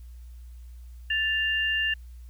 sine tone pair together, 1760 / 2794 Hz, A6 / F7, 0 / 0 cents, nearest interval minor sixth, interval 800 cents, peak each -26 dBFS, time 1.1-1.94 s, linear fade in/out 5 ms, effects added 60 Hz sine -41 dBFS peak until 2.29 s + white hiss -65 dBFS RMS until 2.29 s

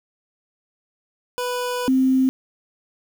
25% pulse / sine tone pair in turn, 493.9 / 261.6 Hz, B4 / C4, 0 / 0 cents, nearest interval major seventh, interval 1100 cents, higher first, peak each -19 / -14 dBFS, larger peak second, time 1.38-1.88 / 1.88-2.29 s, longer first, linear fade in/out 0 ms, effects 7-bit

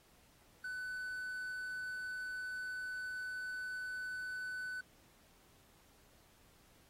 triangle tone with quantisation, 1500 Hz, F#6, 23 cents sharp, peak -38 dBFS, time 0.64-4.81 s, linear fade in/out 5 ms, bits 11, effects pink hiss -67 dBFS RMS until 6.89 s + AAC 48 kbps

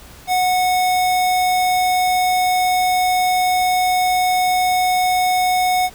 square tone, 734 Hz, F#5, 14 cents flat, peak -15 dBFS, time 0.27-5.9 s, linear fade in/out 50 ms, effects added 60 Hz sine -47 dBFS peak until 5.94 s + pink hiss -42 dBFS RMS until 5.94 s

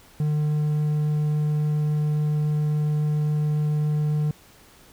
triangle tone, 150.6 Hz, D3, 44 cents sharp, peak -18 dBFS, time 0.2-4.31 s, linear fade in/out 2 ms, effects pink hiss -52 dBFS RMS until 4.92 s

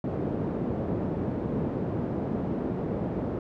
pink band-pass noise, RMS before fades -30 dBFS, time 0.04-3.39 s, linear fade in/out 2 ms, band 130 to 450 Hz, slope 12 dB/octave, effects none

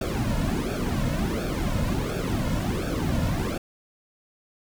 brown noise with flanger, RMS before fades -26 dBFS, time 0.01-3.58 s, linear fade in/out 5 ms, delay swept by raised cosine 0.99 to 2.59 ms, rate 1.4 Hz, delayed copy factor -0.8, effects none

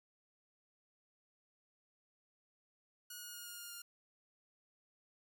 5% pulse tone with pitch steps, 1451 / 1441.8 / 1432.7 / 1423.6 / 1414.6 / 1405.6 Hz, F#6 / F#6 / F6 / F6 / F6 / F6, -34 / -45 / +44 / +33 / +22 / +11 cents, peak -36 dBFS, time 3.1-3.82 s, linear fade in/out 5 ms, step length 120 ms, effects none

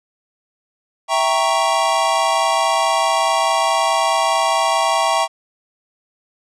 square chord, E diminished seventh, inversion none, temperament equal, 659.3 / 784 / 932.3 / 1108.7 Hz, E5 / G5 / Bb5 / Db6, 0 / 0 / 0 / 0 cents, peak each -21 dBFS, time 1.08-5.28 s, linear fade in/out 50 ms, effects resampled to 22050 Hz

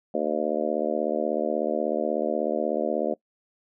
harmonic tone, 76.4 Hz, D#2, 31 cents flat, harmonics 3 / 4 / 5 / 6 / 7 / 8 / 9, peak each -32 / -32 / -31 / -32 / -29 / -29 / -34 dBFS, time 0.14-3.14 s, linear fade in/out 5 ms, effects noise-tail reverb RT60 0.1 s tail -22 dB re dry

